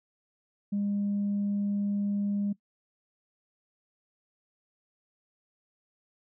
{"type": "tone", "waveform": "sine", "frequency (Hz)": 202.7, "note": "G#3", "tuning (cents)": -42, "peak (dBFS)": -25, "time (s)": [0.72, 2.53], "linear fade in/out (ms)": 10, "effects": ["noise-tail reverb RT60 0.1 s tail -20 dB re dry", "tanh soft clip ceiling -23 dBFS"]}